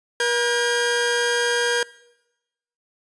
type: tone pair together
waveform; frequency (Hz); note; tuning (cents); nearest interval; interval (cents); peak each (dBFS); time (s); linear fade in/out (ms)
sawtooth; 479 / 1616.3; A#4 / G#6; +47 / -47; octave + major sixth; 2106; -18; 0.2-1.83; 2
effects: noise-tail reverb RT60 1.0 s tail -23 dB re dry + resampled to 22050 Hz